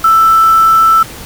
sine tone with quantisation, 1324 Hz, E6, 7 cents sharp, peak -4 dBFS, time 0.04-1.03 s, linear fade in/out 5 ms, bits 4, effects pink hiss -29 dBFS RMS until 1.25 s

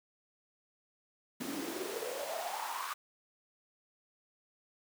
pink noise with high-pass filter sweep, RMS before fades -39 dBFS, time 1.4-2.94 s, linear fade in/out 10 ms, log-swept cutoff 240 to 1200 Hz, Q 6.7, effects none

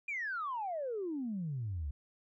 sine exponential sweep, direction down, 2455 to 66.5 Hz, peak -34 dBFS, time 0.08-1.91 s, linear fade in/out 5 ms, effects tanh soft clip ceiling -30 dBFS

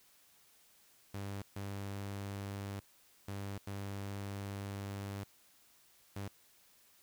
sawtooth tone bursts at uneven times, 99.6 Hz, G2, 28 cents sharp, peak -36 dBFS, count 5, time 1.14-1.42 / 1.56-2.8 / 3.28-3.58 / 3.67-5.24 / 6.16-6.28 s, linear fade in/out 5 ms, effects white hiss -66 dBFS RMS until 7.02 s

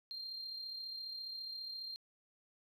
sine tone with amplitude modulation, 4186 Hz, C8, in tune, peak -39 dBFS, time 0.11-1.96 s, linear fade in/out 0 ms, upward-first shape sine, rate 34.7 Hz, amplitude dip 45%, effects tanh soft clip ceiling -38 dBFS + 13-bit

